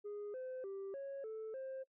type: tone with pitch steps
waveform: sine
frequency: 413 / 514 / 391.2 / 551 / 439.1 / 529 Hz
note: G#4 / C5 / G4 / C#5 / A4 / C5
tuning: -10 / -31 / -4 / -11 / -4 / +19 cents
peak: -40 dBFS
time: 0.04-1.84 s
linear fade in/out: 20 ms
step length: 300 ms
effects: noise-tail reverb RT60 0.1 s tail -23 dB re dry + tanh soft clip ceiling -41 dBFS